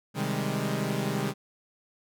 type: chord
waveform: sawtooth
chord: Ab major seventh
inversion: first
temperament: equal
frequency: 130.81 / 155.56 / 196 / 207.7 Hz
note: C3 / Eb3 / G3 / Ab3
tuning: 0 / 0 / 0 / 0 cents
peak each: -29 dBFS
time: 0.14-1.34 s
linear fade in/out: 50 ms
effects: none